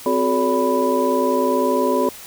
sine tone cluster, 259.6 / 369.1 / 429.3 / 571 / 989 Hz, C4 / F#4 / A4 / D5 / B5, -13 / -4 / -43 / -49 / +2 cents, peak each -22 dBFS, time 0.06-2.09 s, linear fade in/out 2 ms, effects white hiss -38 dBFS RMS until 2.26 s

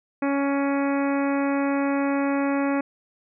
harmonic tone, 279 Hz, C#4, 11 cents sharp, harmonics 1 / 2 / 3 / 4 / 5 / 6 / 7 / 8 / 9, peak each -22 / -28 / -32 / -34 / -36 / -38 / -39 / -40 / -41 dBFS, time 0.22-2.81 s, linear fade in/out 5 ms, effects none

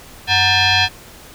sine tone with frequency modulation, 740 Hz, F#5, in tune, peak -11 dBFS, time 0.27-0.89 s, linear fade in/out 50 ms, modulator 835 Hz, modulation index 4.5, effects pink hiss -40 dBFS RMS until 1.34 s

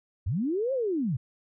sine linear two-way sweep, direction up then down, 72 to 551 to 107.6 Hz, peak -25 dBFS, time 0.26-1.17 s, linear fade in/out 10 ms, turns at 0.73 s, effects none

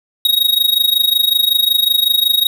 square tone with amplitude modulation, 3778 Hz, A#7, 22 cents sharp, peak -8 dBFS, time 0.25-2.47 s, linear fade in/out 2 ms, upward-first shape sine, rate 25.4 Hz, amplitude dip 85%, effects none

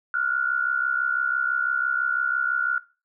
sine tone pair together, 1396.9 / 1462.9 Hz, F6 / F#6, 0 / -20 cents, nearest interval minor second, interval 80 cents, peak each -25 dBFS, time 0.14-2.78 s, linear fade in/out 2 ms, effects noise-tail reverb RT60 0.3 s tail -17 dB re dry

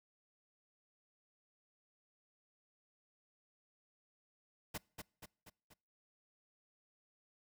pink noise with echo, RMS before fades -42 dBFS, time 4.74-4.78 s, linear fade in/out 10 ms, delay 240 ms, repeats 4, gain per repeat -5 dB, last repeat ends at 5.74 s, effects noise-tail reverb RT60 0.5 s tail -26 dB re dry

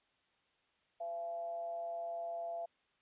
sine tone with frequency modulation, 679 Hz, F5, 49 cents flat, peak -38 dBFS, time 1-2.66 s, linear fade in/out 10 ms, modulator 171 Hz, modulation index 0.31, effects white hiss -75 dBFS RMS until 3.01 s + resampled to 8000 Hz

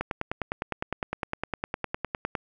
click train, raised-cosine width 0.5 ms, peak -13 dBFS, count 24, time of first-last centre 0.01-2.352 s, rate 9.82 Hz, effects none

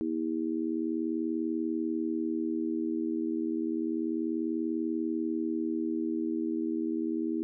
harmonic tone, 80.3 Hz, E2, 45 cents flat, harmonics 3 / 4 / 5, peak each -34 / -30 / -38 dBFS, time 0.01-7.43 s, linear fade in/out 0 ms, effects none

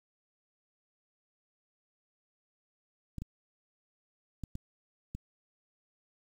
clicks, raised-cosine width 5 ms, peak -26 dBFS, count 5, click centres 3.183 / 3.22 / 4.437 / 4.554 / 5.15 s, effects 9-bit

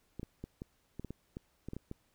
clicks, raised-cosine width 3 ms, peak -28 dBFS, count 12, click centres 0.196 / 0.231 / 0.44 / 0.619 / 0.996 / 1.047 / 1.106 / 1.369 / 1.686 / 1.734 / 1.766 / 1.914 s, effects pink hiss -73 dBFS RMS until 2.14 s

